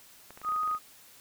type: clicks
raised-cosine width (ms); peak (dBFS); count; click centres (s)
0.5; -32; 11; 0.306 / 0.375 / 0.416 / 0.448 / 0.488 / 0.521 / 0.562 / 0.633 / 0.676 / 0.713 / 0.749
type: tone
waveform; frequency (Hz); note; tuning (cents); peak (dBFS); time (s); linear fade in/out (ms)
sine; 1247; D#6; +3; -27; 0.43-0.79; 50
effects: white hiss -55 dBFS RMS until 1.2 s